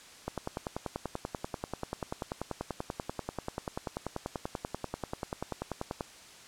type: click train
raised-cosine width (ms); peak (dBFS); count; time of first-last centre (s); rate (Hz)
1; -19; 60; 0.28-6.008; 10.3
effects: white hiss -52 dBFS RMS until 6.47 s + low-pass 8000 Hz 12 dB/octave